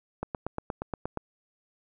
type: click train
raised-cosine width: 1 ms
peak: -17 dBFS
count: 9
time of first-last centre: 0.23-1.173 s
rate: 8.48 Hz
effects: none